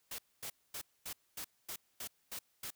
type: noise bursts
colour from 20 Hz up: white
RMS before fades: -43 dBFS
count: 9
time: 0.11-2.705 s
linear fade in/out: 5 ms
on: 75 ms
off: 240 ms
effects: white hiss -75 dBFS RMS until 2.75 s